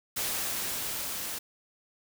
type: noise with level ramp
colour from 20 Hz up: white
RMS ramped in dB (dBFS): -31 to -36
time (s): 0.16-1.39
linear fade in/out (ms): 10
effects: none